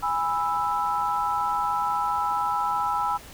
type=chord; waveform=sine; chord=E major; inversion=first; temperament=just; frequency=824.1 / 988.9 / 1318.5 Hz; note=G#5 / B5 / E6; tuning=-14 / +2 / 0 cents; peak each=-27 dBFS; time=0.02-3.18 s; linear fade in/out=20 ms; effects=pink hiss -45 dBFS RMS until 3.33 s